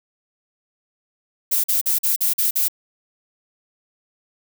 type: noise bursts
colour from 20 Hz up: violet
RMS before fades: -19 dBFS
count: 7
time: 1.51-2.684 s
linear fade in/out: 10 ms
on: 130 ms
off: 44 ms
effects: none